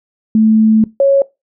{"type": "tone pair in turn", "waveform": "sine", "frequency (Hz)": [219, 551.8], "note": ["A3", "C#5"], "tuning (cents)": [-8, -8], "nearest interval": "octave + major third", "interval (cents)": 1600, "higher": "second", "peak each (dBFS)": -6, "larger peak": "neither", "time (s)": [[0.35, 0.84], [1, 1.22]], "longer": "first", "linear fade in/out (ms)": 2, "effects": ["noise-tail reverb RT60 0.2 s tail -20 dB re dry"]}